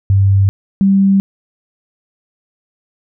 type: tone pair in turn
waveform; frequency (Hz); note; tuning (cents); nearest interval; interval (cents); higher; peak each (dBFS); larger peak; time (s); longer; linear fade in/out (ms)
sine; 98 / 195.32; G2 / G3; 0 / -6; octave; 1194; second; -7; neither; 0.1-0.49 / 0.81-1.2; neither; 0
effects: none